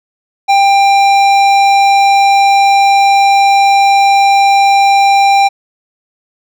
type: tone with hard clipping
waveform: triangle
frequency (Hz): 793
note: G5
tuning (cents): +20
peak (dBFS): -7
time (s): 0.48-5.49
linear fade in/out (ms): 20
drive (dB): 17
effects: none